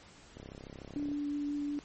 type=click train; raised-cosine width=2 ms; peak=-33 dBFS; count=26; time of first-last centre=0.37-1.116 s; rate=33.5 Hz
type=tone with vibrato; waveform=sine; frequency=290 Hz; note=D4; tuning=22 cents flat; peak=-32 dBFS; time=0.96-1.79 s; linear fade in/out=0 ms; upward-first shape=triangle; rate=5.5 Hz; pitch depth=9 cents each way
effects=pink hiss -56 dBFS RMS until 1.84 s + MP3 32 kbps